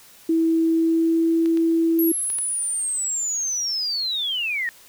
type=tone with pitch glide; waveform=sine; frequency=326.6 to 329.6 Hz; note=E4 to E4; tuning=-16 to 0 cents; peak=-16 dBFS; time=0.29-2.12 s; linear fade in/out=5 ms; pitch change=+16 cents; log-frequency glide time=0.67-1.31 s
type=clicks; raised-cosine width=0.2 ms; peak=-21 dBFS; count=4; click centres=1.459 / 1.573 / 2.301 / 2.386 s
type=linear sweep; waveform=sine; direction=down; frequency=11680 to 1809 Hz; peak=-22 dBFS; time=1.99-4.69 s; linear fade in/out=0 ms
effects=white hiss -49 dBFS RMS until 4.88 s